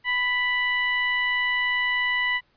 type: tone with frequency modulation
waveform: sine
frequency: 1975.5 Hz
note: B6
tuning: in tune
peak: -21 dBFS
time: 0.04-2.41 s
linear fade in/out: 50 ms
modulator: 982 Hz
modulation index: 0.71
effects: pink hiss -65 dBFS RMS until 2.56 s + resampled to 11025 Hz